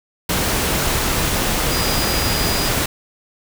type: tone in noise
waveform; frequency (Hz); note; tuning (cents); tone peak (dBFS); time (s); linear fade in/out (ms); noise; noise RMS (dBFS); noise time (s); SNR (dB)
sine; 4900; D#8; -27; -25; 1.71-2.69; 5; pink; -19; 0.29-2.86; -9
effects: none